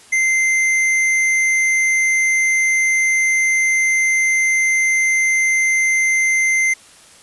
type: tone with tanh clipping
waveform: triangle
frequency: 2080 Hz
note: C7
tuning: 11 cents flat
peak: -15 dBFS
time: 0.12-6.74 s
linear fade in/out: 10 ms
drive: 17 dB
effects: white hiss -45 dBFS RMS until 7.22 s + resampled to 24000 Hz